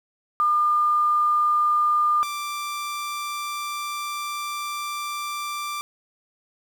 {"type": "tone pair in turn", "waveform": ["sine", "sawtooth"], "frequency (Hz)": [1206, 1177.8], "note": ["D6", "D6"], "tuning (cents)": [46, 5], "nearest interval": "unison", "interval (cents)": 41, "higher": "first", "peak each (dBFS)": [-17, -24], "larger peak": "first", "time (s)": [[0.4, 2.23], [2.23, 5.81]], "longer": "second", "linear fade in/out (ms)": 0, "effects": ["8-bit"]}